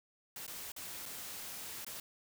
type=noise with dropouts; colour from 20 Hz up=white; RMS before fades=-45 dBFS; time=0.36-2 s; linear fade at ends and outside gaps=2 ms; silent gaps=0.466-0.478 / 0.719-0.763 / 1.056-1.06 / 1.847-1.865 s; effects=none